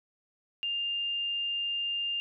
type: tone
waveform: sine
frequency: 2803 Hz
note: F7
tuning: 6 cents sharp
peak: -29 dBFS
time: 0.63-2.2 s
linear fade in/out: 0 ms
effects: none